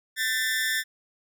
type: tone with amplitude modulation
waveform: sawtooth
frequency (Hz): 1779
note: A6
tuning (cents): +19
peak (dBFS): -17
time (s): 0.16-0.84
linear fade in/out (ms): 50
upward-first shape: sine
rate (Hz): 240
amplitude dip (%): 80
effects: none